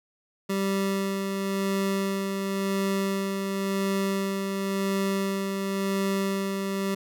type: tone with tremolo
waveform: 25% pulse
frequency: 195.2 Hz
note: G3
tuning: 7 cents flat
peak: -20 dBFS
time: 0.49-6.95 s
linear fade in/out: 10 ms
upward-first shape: sine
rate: 0.94 Hz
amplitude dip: 35%
effects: none